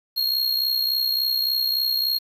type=tone with amplitude modulation; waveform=square; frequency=4270 Hz; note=C8; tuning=34 cents sharp; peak=-18 dBFS; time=0.16-2.19 s; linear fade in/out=20 ms; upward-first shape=sine; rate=63.5 Hz; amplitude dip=60%; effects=8-bit